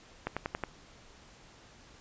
accelerating click train, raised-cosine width 0.5 ms, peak -17 dBFS, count 5, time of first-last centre 0.27-0.637 s, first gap 96 ms, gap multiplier 0.97, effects pink hiss -56 dBFS RMS until 2 s + resampled to 16000 Hz

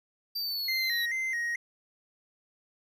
square linear sweep, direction down, 4699 to 3883 Hz, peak -31 dBFS, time 0.35-1.06 s, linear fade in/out 10 ms
triangle tone with vibrato, 1975.5 Hz, B6, in tune, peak -27 dBFS, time 0.68-1.56 s, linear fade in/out 5 ms, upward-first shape square, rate 2.3 Hz, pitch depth 85 cents each way
effects none

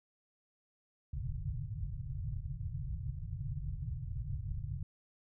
white low-pass noise, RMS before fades -39 dBFS, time 1.13-4.83 s, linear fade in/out 5 ms, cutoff 150 Hz, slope 96 dB/octave, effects none

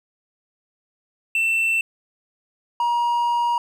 triangle tone pair in turn, 2680 / 951.1 Hz, E7 / A#5, +28 / +35 cents, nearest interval octave + tritone, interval 1793 cents, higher first, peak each -16 dBFS, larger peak neither, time 1.35-1.81 / 2.8-3.58 s, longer second, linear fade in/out 2 ms, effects none

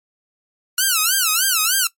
5% pulse tone with vibrato, 1412 Hz, F6, 19 cents sharp, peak -4 dBFS, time 0.78-1.87 s, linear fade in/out 2 ms, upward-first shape sine, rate 3.3 Hz, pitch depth 210 cents each way, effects noise-tail reverb RT60 0.1 s tail -18 dB re dry + MP3 64 kbps

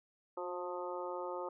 harmonic tone with a mistuned harmonic, 177.6 Hz, F3, 29 cents sharp, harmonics 2 / 3 / 4 / 5 / 6 / 7, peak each -43 / -42 / -51 / -44 / -50 / -47 dBFS, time 0.37-1.49 s, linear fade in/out 5 ms, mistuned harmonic 2, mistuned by +25 cents, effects none

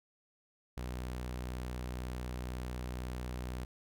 sawtooth tone, 62 Hz, B1, 7 cents sharp, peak -34 dBFS, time 0.77-3.65 s, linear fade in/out 5 ms, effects none

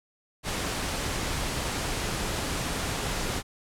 pink noise, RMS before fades -30 dBFS, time 0.43-3.43 s, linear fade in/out 50 ms, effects low-pass 10000 Hz 12 dB/octave

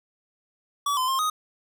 square tone with pitch steps, 1143 / 1025 / 1061 / 1249 Hz, D6 / C6 / C6 / D#6, -47 / -36 / +24 / +6 cents, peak -23 dBFS, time 0.86-1.3 s, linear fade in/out 5 ms, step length 110 ms, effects none

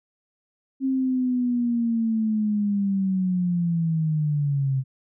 sine linear sweep, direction down, 268.2 to 130.81 Hz, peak -20 dBFS, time 0.8-4.84 s, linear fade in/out 50 ms, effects none

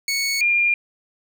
20% pulse / sine tone pair in turn, 2217 / 2404 Hz, C#7 / D7, 0 / +40 cents, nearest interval minor second, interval 140 cents, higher second, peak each -15 dBFS, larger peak neither, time 0.08-0.41 / 0.41-0.74 s, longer neither, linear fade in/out 2 ms, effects none

